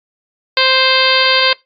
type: harmonic tone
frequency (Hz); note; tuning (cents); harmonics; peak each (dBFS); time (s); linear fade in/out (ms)
523.3; C5; 0; 1 / 2 / 3 / 4 / 5 / 6 / 7 / 8 / 9; -18 / -18 / -18 / -18 / -18 / -18 / -18 / -18 / -18; 0.57-1.53; 2
effects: noise-tail reverb RT60 0.2 s tail -22 dB re dry + AAC 64 kbps